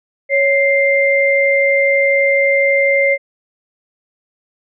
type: tone pair together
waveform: sine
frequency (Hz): 553.4 / 2096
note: C#5 / C7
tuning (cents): -3 / +2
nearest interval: octave + major seventh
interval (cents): 2305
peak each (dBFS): -13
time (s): 0.29-3.18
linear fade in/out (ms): 50
effects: none